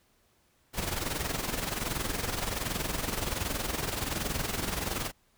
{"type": "noise with amplitude modulation", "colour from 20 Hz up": "pink", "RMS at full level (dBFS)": -30, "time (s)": [0.73, 5.12], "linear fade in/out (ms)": 50, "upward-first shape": "sine", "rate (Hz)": 21.3, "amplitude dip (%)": 65, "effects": ["pink hiss -68 dBFS RMS until 5.37 s"]}